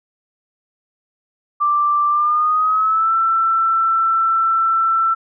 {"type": "tone with pitch glide", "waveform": "sine", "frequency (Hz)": [1177, 1336.5], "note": ["D6", "E6"], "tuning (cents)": [3, 23], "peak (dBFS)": -13, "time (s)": [1.6, 5.15], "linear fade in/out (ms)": 20, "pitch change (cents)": 220, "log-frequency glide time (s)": [2.09, 3.14], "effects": []}